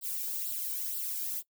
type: noise with flanger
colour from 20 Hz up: violet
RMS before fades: -35 dBFS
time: 0.01-1.43 s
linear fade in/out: 50 ms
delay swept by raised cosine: 0.23 to 1.33 ms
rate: 2.1 Hz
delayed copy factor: +0.7
effects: noise-tail reverb RT60 0.1 s tail -21 dB re dry